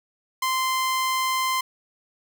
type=tone; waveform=sawtooth; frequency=1040 Hz; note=C6; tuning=11 cents flat; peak=-18 dBFS; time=0.42-1.61 s; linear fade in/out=5 ms; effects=none